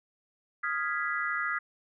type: chord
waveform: sine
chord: F half-diminished seventh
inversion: third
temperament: equal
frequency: 1244.5 / 1396.9 / 1661.2 / 1975.5 Hz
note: Eb6 / F6 / Ab6 / Cb7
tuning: 0 / 0 / 0 / 0 cents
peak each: -34 dBFS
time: 0.63-1.59 s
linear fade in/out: 10 ms
effects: none